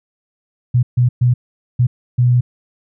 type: tone bursts at uneven times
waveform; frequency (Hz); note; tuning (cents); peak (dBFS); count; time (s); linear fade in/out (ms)
sine; 123.1; B2; -5; -9; 5; 0.74-0.83 / 0.97-1.09 / 1.21-1.34 / 1.79-1.87 / 2.18-2.41; 10
effects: none